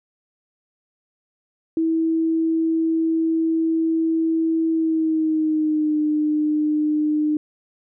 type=tone with pitch glide; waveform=sine; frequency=324.8 to 303 Hz; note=E4 to D#4; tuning=-26 to -46 cents; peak=-17 dBFS; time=1.77-7.37 s; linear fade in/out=2 ms; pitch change=-120 cents; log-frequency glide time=4.7-5.99 s; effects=none